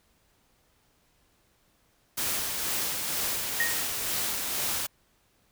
white noise with tremolo, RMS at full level -29 dBFS, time 2.17-4.87 s, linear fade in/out 10 ms, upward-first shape sine, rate 2.1 Hz, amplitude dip 30%
sine tone with exponential decay, 1865 Hz, A#6, in tune, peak -21 dBFS, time 3.6-3.9 s, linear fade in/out 2 ms, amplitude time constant 64 ms
effects pink hiss -67 dBFS RMS until 5.51 s

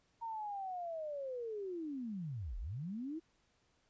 sine linear two-way sweep, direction down then up, 930 to 36.04 to 335.7 Hz, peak -39 dBFS, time 0.21-3.2 s, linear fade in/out 20 ms, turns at 2.58 s, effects pink hiss -75 dBFS RMS until 3.89 s + resampled to 16000 Hz

